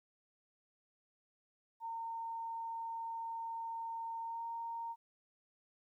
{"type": "tone with pitch glide", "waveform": "sine", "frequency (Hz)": [914, 923.6], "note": ["A#5", "A#5"], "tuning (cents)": [-34, -16], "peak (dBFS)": -39, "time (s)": [1.8, 4.96], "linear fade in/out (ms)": 50, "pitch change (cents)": 18, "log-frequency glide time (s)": [4.22, 4.43], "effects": ["13-bit"]}